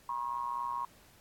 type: ring-modulated tone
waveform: triangle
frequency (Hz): 61.9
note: B1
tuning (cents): +5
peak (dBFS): -28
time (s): 0.09-0.85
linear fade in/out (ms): 0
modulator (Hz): 1020
effects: pink hiss -61 dBFS RMS until 1.2 s + AAC 64 kbps